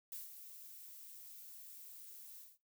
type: noise with ADSR envelope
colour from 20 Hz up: violet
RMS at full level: -45 dBFS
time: 0.12-2.58 s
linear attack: 3 ms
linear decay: 160 ms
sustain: -9 dB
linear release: 190 ms
effects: noise-tail reverb RT60 0.2 s tail -17 dB re dry